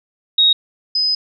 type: tone pair in turn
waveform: sine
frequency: 3769 / 5031 Hz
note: A#7 / D#8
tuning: +18 / +18 cents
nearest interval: perfect fourth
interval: 500 cents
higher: second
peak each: -9 / -14 dBFS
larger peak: first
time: 0.38-0.53 / 0.95-1.15 s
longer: second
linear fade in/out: 5 ms
effects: none